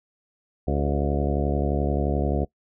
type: harmonic tone with a mistuned harmonic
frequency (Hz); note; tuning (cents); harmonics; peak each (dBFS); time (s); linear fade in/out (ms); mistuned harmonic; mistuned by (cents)
71.5; D2; -46; 1 / 2 / 3 / 4 / 5 / 6 / 7 / 8 / 9 / 10; -25 / -28 / -30 / -31 / -32 / -33 / -33 / -34 / -35 / -35; 0.67-2.45; 10; 6; -47
effects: noise-tail reverb RT60 0.1 s tail -22 dB re dry